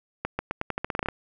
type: accelerating click train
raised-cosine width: 0.5 ms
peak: -12 dBFS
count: 13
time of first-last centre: 0.25-1.086 s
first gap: 140 ms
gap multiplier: 0.86
effects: none